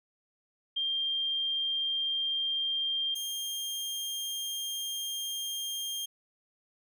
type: tone pair in turn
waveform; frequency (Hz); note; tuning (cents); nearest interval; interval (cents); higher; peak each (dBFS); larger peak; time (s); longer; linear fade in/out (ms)
sine / sawtooth; 3188 / 3206; G7 / G7; +28 / +38; unison; 10; second; -28 / -30; first; 0.76-3.15 / 3.15-6.06; second; 10
effects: none